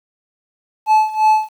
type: tone with tremolo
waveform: triangle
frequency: 865 Hz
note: A5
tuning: 30 cents flat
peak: -6 dBFS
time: 0.86-1.49 s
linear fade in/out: 50 ms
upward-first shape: sine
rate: 2.9 Hz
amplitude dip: 85%
effects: 8-bit